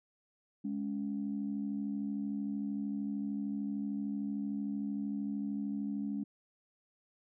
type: tone pair together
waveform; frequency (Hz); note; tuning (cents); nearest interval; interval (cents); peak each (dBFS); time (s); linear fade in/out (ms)
sine; 207.7 / 280.9; G#3 / C#4; 0 / +23; perfect fourth; 523; -35 / -37; 0.64-6.24; 10
effects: tanh soft clip ceiling -26 dBFS